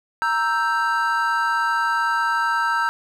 triangle chord, E diminished, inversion second, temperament equal, 932.3 / 1318.5 / 1568 Hz, Bb5 / E6 / G6, 0 / 0 / 0 cents, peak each -21 dBFS, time 0.22-2.89 s, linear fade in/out 0 ms, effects none

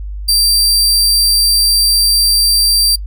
sawtooth tone, 4699 Hz, D8, in tune, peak -6 dBFS, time 0.28-2.96 s, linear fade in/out 10 ms, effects noise-tail reverb RT60 0.1 s tail -25 dB re dry + added 50 Hz sine -21 dBFS peak until 3.06 s

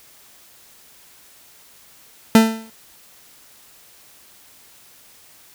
40% pulse tone with exponential decay, 222.9 Hz, A3, 23 cents sharp, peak -4 dBFS, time 2.35-2.7 s, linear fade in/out 2 ms, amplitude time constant 75 ms, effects white hiss -49 dBFS RMS until 5.54 s

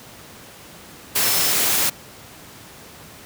sine tone in noise, 5274 Hz, E8, in tune, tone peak -27 dBFS, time 1.23-1.52 s, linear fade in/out 10 ms, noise white, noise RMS -19 dBFS, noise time 1.15-1.9 s, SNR -11 dB, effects pink hiss -42 dBFS RMS until 3.25 s + high-pass 80 Hz 12 dB/octave

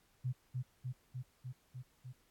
sine tone with echo, 127 Hz, B2, 49 cents sharp, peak -33 dBFS, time 0.24-0.33 s, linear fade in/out 20 ms, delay 300 ms, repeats 6, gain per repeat -2 dB, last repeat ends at 2.13 s, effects pink hiss -72 dBFS RMS until 2.3 s + AAC 64 kbps

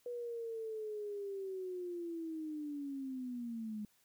sine linear sweep, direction down, 488.2 to 207.7 Hz, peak -39 dBFS, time 0.06-3.85 s, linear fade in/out 2 ms, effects white hiss -72 dBFS RMS until 4.04 s

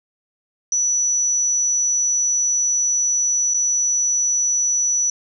sine tone with dropouts, 5920 Hz, F#8, in tune, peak -16 dBFS, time 0.72-5.1 s, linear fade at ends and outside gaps 2 ms, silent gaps 3.538-3.543 s, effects none

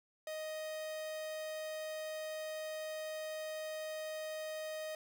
45% pulse tone, 624 Hz, D#5, 5 cents sharp, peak -40 dBFS, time 0.27-4.95 s, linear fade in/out 2 ms, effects none

